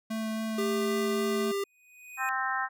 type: tone with vibrato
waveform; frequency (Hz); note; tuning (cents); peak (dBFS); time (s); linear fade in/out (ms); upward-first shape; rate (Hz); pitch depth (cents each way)
square; 220.4; A3; +3; -31; 0.1-1.52; 10; sine; 3.7; 8
type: tone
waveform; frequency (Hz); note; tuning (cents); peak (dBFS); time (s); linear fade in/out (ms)
square; 398; G4; +26; -29; 0.58-1.64; 5
type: tone with exponential growth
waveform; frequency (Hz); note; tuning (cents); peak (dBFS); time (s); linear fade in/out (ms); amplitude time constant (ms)
square; 2489; D#7; 0; -35; 1.55-2.29; 0; 160
type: harmonic tone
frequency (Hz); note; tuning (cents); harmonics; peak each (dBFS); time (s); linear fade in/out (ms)
261.6; C4; 0; 3 / 4 / 5 / 6 / 7; -34 / -34 / -34 / -34 / -34; 2.17-2.69; 50
effects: none